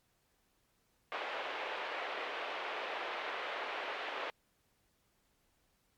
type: band-pass noise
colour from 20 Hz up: pink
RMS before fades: -40 dBFS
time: 1.12-4.3 s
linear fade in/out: 0 ms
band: 470 to 3100 Hz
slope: 24 dB/octave
effects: pink hiss -75 dBFS RMS until 5.97 s + MP3 96 kbps